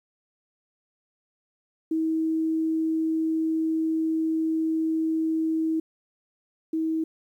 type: tone pair in turn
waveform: sine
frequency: 320.4 / 320.4 Hz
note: E4 / E4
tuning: -49 / -49 cents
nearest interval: unison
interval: 0 cents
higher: neither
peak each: -22 / -23 dBFS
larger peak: first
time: 1.91-5.8 / 6.73-7.04 s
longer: first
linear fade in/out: 5 ms
effects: 10-bit